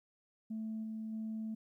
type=tone with level steps; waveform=sine; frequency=220 Hz; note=A3; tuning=in tune; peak=-36 / -38 / -36 dBFS; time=0.5-1.55 s; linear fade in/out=10 ms; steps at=0.83 / 1.12 s; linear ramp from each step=10 ms; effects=tanh soft clip ceiling -34 dBFS + 13-bit